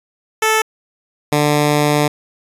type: tone pair in turn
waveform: 10% pulse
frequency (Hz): 438.3 / 148.05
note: A4 / D3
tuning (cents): -7 / +14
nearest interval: octave + perfect fifth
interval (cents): 1879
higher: first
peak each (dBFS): -4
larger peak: neither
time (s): 0.42-0.62 / 1.32-2.08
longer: second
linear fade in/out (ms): 5
effects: resampled to 32000 Hz